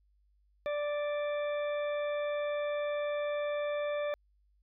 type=harmonic tone; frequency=587.3 Hz; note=D5; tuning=in tune; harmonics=1 / 2 / 3 / 4 / 6; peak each=-31 / -43 / -45 / -46 / -51 dBFS; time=0.66-4.14 s; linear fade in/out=0 ms; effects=added 50 Hz sine -66 dBFS peak until 4.62 s